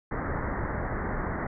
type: low-pass noise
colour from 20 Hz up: pink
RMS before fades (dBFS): -31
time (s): 0.11-1.47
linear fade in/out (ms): 5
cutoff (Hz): 2000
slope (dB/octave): 96
effects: none